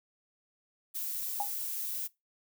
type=noise; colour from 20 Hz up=violet; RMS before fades=-36 dBFS; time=0.94-2.08 s; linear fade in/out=20 ms
type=tone with exponential decay; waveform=sine; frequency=815 Hz; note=G#5; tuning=33 cents flat; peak=-26 dBFS; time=1.4-1.52 s; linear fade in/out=2 ms; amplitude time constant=25 ms
effects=noise-tail reverb RT60 0.2 s tail -21 dB re dry